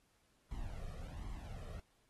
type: noise with flanger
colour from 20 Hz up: brown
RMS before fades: -45 dBFS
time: 0.51-1.8 s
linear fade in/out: 2 ms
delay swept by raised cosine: 0.96 to 1.65 ms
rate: 1.3 Hz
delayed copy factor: +0.7
effects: pink hiss -75 dBFS RMS until 2.09 s + AAC 32 kbps